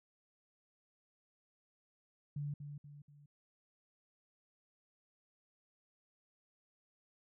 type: tone with echo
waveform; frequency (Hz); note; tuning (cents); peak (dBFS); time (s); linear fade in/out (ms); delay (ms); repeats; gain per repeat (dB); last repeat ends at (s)
sine; 145.1; D3; -21; -37; 2.36-2.54; 5; 240; 3; -7; 3.26
effects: none